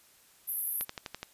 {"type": "band-pass noise", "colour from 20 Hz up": "pink", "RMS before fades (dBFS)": -34, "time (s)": [0.47, 0.85], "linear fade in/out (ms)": 20, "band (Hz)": [11000, 13000], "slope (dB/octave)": 96}
{"type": "click train", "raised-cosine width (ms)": 0.2, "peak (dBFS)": -20, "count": 6, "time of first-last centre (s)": [0.81, 1.23], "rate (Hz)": 11.9}
{"effects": ["white hiss -61 dBFS RMS until 1.33 s", "resampled to 32000 Hz"]}